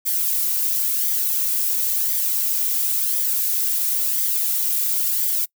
violet noise with flanger, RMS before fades -21 dBFS, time 0.05-5.46 s, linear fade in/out 20 ms, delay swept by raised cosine 0.73 to 2.33 ms, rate 0.96 Hz, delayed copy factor -0.5, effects noise-tail reverb RT60 0.1 s tail -26 dB re dry

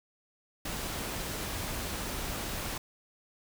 pink noise, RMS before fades -36 dBFS, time 0.65-2.78 s, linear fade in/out 5 ms, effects none

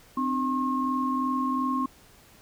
sine tone cluster, 258.4 / 301.2 / 1076 Hz, C4 / D4 / C6, -21 / +44 / +48 cents, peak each -27 / -35 / -27 dBFS, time 0.17-1.86 s, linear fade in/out 5 ms, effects pink hiss -55 dBFS RMS until 2.41 s

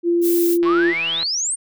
sine tone, 343.7 Hz, F4, 28 cents flat, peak -14 dBFS, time 0.03-0.94 s, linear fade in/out 50 ms
violet noise, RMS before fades -25 dBFS, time 0.21-0.58 s, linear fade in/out 50 ms
click train, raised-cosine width 0.3 ms, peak -16 dBFS, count 100, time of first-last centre 0.63-1.23 s, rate 165 Hz
sine exponential sweep, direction up, 1046.5 to 9100 Hz, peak -19 dBFS, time 0.65-1.56 s, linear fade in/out 20 ms
effects none

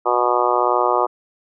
harmonic tone, 122.4 Hz, B2, 15 cents flat, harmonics 3 / 4 / 5 / 6 / 7 / 8 / 9 / 10, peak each -23 / -23 / -23 / -23 / -23 / -23 / -23 / -23 dBFS, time 0.05-1.07 s, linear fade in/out 20 ms, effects none

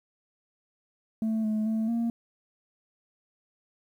sine tone with pitch steps, 221 / 215.6 / 221.1 / 232.5 Hz, A3 / A3 / A3 / A#3, +8 / -35 / +9 / -4 cents, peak -22 dBFS, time 1.22-2.1 s, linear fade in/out 2 ms, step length 220 ms, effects tanh soft clip ceiling -24 dBFS + 10-bit

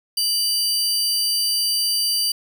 sawtooth tone pair together, 2960 / 4699 Hz, F#7 / D8, 0 / 0 cents, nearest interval minor sixth, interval 800 cents, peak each -26 / -16 dBFS, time 0.17-2.32 s, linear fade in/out 5 ms, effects none

